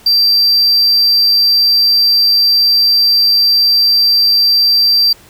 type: tone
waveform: triangle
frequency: 4699 Hz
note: D8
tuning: in tune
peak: -6 dBFS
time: 0.06-5.13 s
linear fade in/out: 5 ms
effects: pink hiss -42 dBFS RMS until 5.29 s